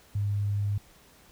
sine tone, 101.9 Hz, G#2, 32 cents flat, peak -25 dBFS, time 0.15-0.78 s, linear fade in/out 5 ms, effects pink hiss -57 dBFS RMS until 1.31 s

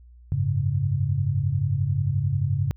sine chord, F# suspended second, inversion none, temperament equal, 92.5 / 103.83 / 138.59 Hz, F#2 / G#2 / C#3, 0 / 0 / 0 cents, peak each -27 / -25 / -24 dBFS, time 0.32-2.71 s, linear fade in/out 0 ms, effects added 60 Hz sine -46 dBFS peak until 2.76 s

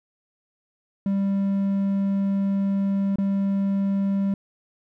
triangle tone with dropouts, 196.9 Hz, G3, 8 cents sharp, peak -18 dBFS, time 1.06-4.34 s, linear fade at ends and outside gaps 2 ms, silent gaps 3.158-3.184 s, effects none

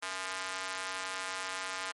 square tone with high-pass filter, 94 Hz, F#2, 28 cents sharp, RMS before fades -38 dBFS, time 0.02-1.92 s, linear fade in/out 10 ms, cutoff 1200 Hz, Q 1.1, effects MP3 48 kbps

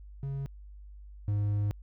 triangle tone pair in turn, 137.6 / 103.02 Hz, C#3 / G#2, -12 / -13 cents, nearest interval perfect fourth, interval 501 cents, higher first, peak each -30 / -24 dBFS, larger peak second, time 0.23-0.46 / 1.28-1.71 s, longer second, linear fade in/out 0 ms, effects added 50 Hz sine -45 dBFS peak until 1.82 s

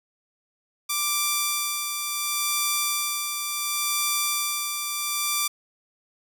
5% pulse tone with tremolo, 1176 Hz, D6, 2 cents sharp, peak -10 dBFS, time 0.89-5.48 s, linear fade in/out 10 ms, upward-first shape sine, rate 0.7 Hz, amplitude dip 45%, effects none

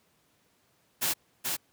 white noise with echo, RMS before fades -28 dBFS, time 1.01-1.14 s, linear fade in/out 20 ms, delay 430 ms, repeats 1, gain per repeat -3 dB, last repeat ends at 1.57 s, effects pink hiss -68 dBFS RMS until 1.72 s + high-pass 100 Hz 12 dB/octave

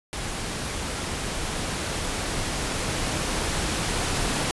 pink noise with level ramp, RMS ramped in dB -31 to -25 dBFS, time 0.13-4.51 s, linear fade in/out 0 ms, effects resampled to 24000 Hz

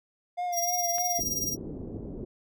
triangle tone with vibrato, 702 Hz, F5, 9 cents sharp, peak -26 dBFS, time 0.37-1.21 s, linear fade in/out 20 ms, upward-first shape triangle, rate 3.3 Hz, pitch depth 44 cents each way
sawtooth tone with tremolo, 5700 Hz, F8, 34 cents sharp, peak -23 dBFS, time 0.52-1.57 s, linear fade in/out 50 ms, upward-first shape sine, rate 19 Hz, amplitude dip 65%
click, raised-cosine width 0.3 ms, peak -25 dBFS, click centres 0.983 s
white low-pass noise, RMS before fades -38 dBFS, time 1.18-2.25 s, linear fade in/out 10 ms, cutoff 390 Hz, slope 24 dB/octave
effects none

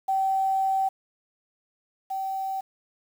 sine tone pair in turn, 771 / 771 Hz, G5 / G5, -29 / -29 cents, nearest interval unison, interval 0 cents, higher neither, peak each -21 / -27 dBFS, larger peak first, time 0.08-0.89 / 2.1-2.61 s, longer first, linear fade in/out 10 ms, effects 8-bit

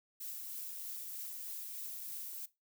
violet noise with tremolo, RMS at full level -43 dBFS, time 0.2-2.46 s, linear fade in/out 10 ms, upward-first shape triangle, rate 3.2 Hz, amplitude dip 25%, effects noise-tail reverb RT60 0.2 s tail -17 dB re dry

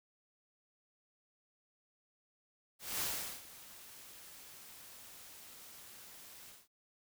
white noise with ADSR envelope, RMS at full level -36 dBFS, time 2.79-6.68 s, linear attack 220 ms, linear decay 400 ms, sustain -18 dB, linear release 190 ms, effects none

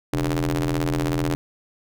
sawtooth ring-modulated tone, 82.41 Hz, E2, in tune, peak -14 dBFS, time 0.13-1.35 s, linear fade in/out 0 ms, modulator 214 Hz, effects none

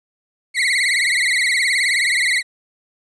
35% pulse tone with vibrato, 2071 Hz, C7, 18 cents flat, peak -13 dBFS, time 0.54-2.43 s, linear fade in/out 50 ms, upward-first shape triangle, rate 19 Hz, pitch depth 160 cents each way, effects resampled to 22050 Hz + 9-bit

